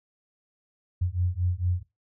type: beating tone pair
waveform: sine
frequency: 87.31 / 91.71 Hz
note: F2 / F#2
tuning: 0 / -15 cents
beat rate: 4.4 Hz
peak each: -27 dBFS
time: 1.01-1.83 s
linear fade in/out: 10 ms
effects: noise-tail reverb RT60 0.2 s tail -18 dB re dry